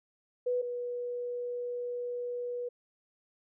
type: tone pair in turn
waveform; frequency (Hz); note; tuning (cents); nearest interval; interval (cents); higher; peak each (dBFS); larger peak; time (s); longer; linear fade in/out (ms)
sine; 493.9 / 487.1; B4 / B4; 0 / -24; unison; 24; first; -27 / -33; first; 0.46-0.62 / 0.62-2.69; second; 10
effects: none